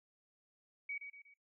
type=tone with echo; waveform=sine; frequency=2261 Hz; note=C#7; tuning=34 cents sharp; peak=-39 dBFS; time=0.89-0.98 s; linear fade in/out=5 ms; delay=120 ms; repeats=3; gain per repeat=-7 dB; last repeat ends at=1.34 s; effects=noise-tail reverb RT60 0.1 s tail -17 dB re dry